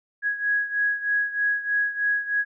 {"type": "beating tone pair", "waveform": "sine", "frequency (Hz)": [1661.2, 1664.4], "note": ["G#6", "G#6"], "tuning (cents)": [0, 3], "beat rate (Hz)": 3.2, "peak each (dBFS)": [-23, -27], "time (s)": [0.22, 2.45], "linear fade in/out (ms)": 50, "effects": []}